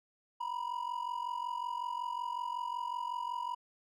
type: ring-modulated tone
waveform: triangle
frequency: 970 Hz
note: B5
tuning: 31 cents flat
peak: -30 dBFS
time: 0.4-3.55 s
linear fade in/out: 10 ms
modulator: 22.7 Hz
effects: none